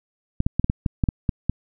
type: clicks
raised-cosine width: 5 ms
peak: -7 dBFS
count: 10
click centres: 0.404 / 0.465 / 0.596 / 0.644 / 0.699 / 0.862 / 1.038 / 1.088 / 1.292 / 1.496 s
effects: none